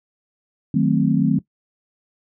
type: chord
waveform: sine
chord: D# diminished seventh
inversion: none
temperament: equal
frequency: 155.56 / 185 / 220 / 261.6 Hz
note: D#3 / F#3 / A3 / C4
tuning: 0 / 0 / 0 / 0 cents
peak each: -20 dBFS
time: 0.74-1.39 s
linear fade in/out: 5 ms
effects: noise-tail reverb RT60 0.1 s tail -18 dB re dry